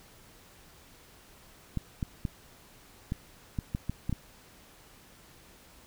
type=clicks; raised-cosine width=5 ms; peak=-18 dBFS; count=9; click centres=1.773 / 2.028 / 2.252 / 3.121 / 3.588 / 3.749 / 3.896 / 4.095 / 4.127 s; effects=pink hiss -56 dBFS RMS until 5.86 s